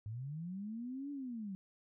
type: linear two-way sweep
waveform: sine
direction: up then down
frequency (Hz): 101.4 to 290 to 184.9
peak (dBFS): -40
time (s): 0.06-1.55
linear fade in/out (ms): 0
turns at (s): 1.11
effects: none